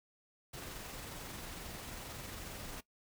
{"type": "noise with amplitude modulation", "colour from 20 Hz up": "pink", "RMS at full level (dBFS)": -45, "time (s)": [0.53, 2.81], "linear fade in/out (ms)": 10, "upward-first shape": "sine", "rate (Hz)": 22.3, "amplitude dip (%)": 25, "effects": ["noise-tail reverb RT60 0.1 s tail -19 dB re dry"]}